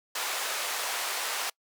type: band-pass noise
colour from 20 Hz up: pink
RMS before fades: -32 dBFS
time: 0.15-1.5 s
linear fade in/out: 5 ms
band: 710 to 14000 Hz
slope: 12 dB/octave
effects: noise-tail reverb RT60 0.1 s tail -26 dB re dry + high-pass 400 Hz 12 dB/octave